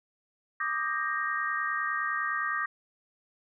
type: chord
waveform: sine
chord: Eb major seventh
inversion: third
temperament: equal with one note detuned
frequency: 1174.7 / 1244.5 / 1591.7 / 1864.7 Hz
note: D6 / Eb6 / G6 / Bb6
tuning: 0 / 0 / +26 / 0 cents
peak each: -33 / -35 / -34 / -32 dBFS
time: 0.6-2.66 s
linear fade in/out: 5 ms
effects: none